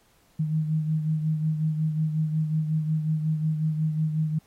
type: beating tone pair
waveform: sine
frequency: 155.56 / 161.06 Hz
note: D#3 / E3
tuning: 0 / -40 cents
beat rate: 5.5 Hz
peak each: -23 / -32 dBFS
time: 0.39-4.39 s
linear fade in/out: 10 ms
effects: pink hiss -63 dBFS RMS until 4.46 s + AAC 48 kbps